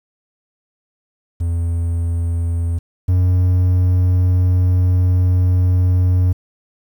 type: tone pair in turn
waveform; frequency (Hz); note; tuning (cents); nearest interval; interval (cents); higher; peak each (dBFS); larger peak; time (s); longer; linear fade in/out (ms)
triangle; 84.7 / 90.63; E2 / F#2; +48 / -35; minor second; 117; second; -14 / -9; second; 1.4-2.79 / 3.08-6.33; second; 10
effects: 8-bit